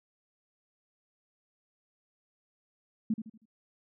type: tone with echo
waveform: sine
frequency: 220 Hz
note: A3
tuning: in tune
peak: -25 dBFS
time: 3.1-3.14 s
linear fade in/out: 5 ms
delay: 79 ms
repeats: 4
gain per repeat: -9 dB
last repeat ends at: 3.456 s
effects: none